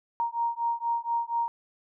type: beating tone pair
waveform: sine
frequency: 932.3 / 936.5 Hz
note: A#5 / A#5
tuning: 0 / +8 cents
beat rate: 4.2 Hz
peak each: -29 dBFS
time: 0.2-1.48 s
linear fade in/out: 0 ms
effects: none